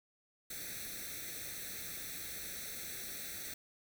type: noise with comb filter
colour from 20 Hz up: white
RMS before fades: -44 dBFS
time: 0.5-3.54 s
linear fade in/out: 5 ms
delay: 0.5 ms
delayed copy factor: +0.9
effects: none